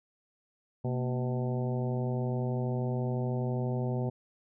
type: harmonic tone with a mistuned harmonic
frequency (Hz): 126.2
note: B2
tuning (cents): +38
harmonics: 1 / 2 / 3 / 4 / 5 / 6 / 7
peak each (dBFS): -30 / -36 / -38 / -40 / -42 / -45 / -47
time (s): 0.84-4.1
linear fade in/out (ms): 10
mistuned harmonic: 2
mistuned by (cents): -100
effects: none